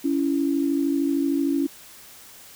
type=tone pair together; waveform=sine; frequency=280 / 333.1 Hz; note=C#4 / E4; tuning=+18 / +18 cents; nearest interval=minor third; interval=300 cents; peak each=-21 / -25 dBFS; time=0.04-1.67 s; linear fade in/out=10 ms; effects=white hiss -46 dBFS RMS until 2.55 s